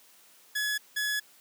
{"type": "tone bursts at uneven times", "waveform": "sawtooth", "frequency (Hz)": 1695, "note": "G#6", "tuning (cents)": 35, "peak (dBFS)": -24, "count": 2, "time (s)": [[0.55, 0.78], [0.96, 1.2]], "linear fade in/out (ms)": 10, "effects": ["white hiss -58 dBFS RMS until 1.4 s", "high-pass 200 Hz 12 dB/octave"]}